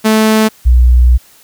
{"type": "tone pair in turn", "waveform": ["sawtooth", "sine"], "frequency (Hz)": [218.2, 61.23], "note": ["A3", "B1"], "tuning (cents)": [-14, -14], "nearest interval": "octave + minor seventh", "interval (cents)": 2200, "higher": "first", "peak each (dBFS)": -3, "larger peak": "neither", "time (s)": [[0.04, 0.49], [0.65, 1.18]], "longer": "second", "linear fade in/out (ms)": 20, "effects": ["white hiss -44 dBFS RMS until 1.43 s"]}